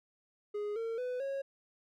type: tone with pitch steps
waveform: triangle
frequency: 415.3 / 455.5 / 499.6 / 548 Hz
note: G#4 / A#4 / B4 / C#5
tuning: 0 / -40 / +20 / -20 cents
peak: -32 dBFS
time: 0.54-1.42 s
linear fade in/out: 10 ms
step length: 220 ms
effects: none